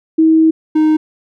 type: tone pair in turn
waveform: sine / triangle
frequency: 320 / 310.4 Hz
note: D#4 / D#4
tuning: +49 / -4 cents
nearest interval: minor second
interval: 53 cents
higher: first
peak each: -6 dBFS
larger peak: neither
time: 0.18-0.51 / 0.75-0.97 s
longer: first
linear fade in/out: 10 ms
effects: none